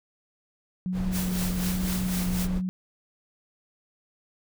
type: tone with vibrato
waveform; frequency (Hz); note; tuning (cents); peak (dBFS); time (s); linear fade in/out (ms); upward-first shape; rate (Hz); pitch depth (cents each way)
sine; 182.8; F#3; -21; -26; 0.86-2.69; 0; sine; 1.2; 18
type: noise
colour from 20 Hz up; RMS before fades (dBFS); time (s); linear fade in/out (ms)
brown; -33; 0.92-2.62; 50
type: noise with tremolo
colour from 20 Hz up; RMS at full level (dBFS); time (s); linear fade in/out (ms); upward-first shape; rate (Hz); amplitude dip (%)
white; -33; 1.11-2.48; 50; sine; 4; 60
effects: none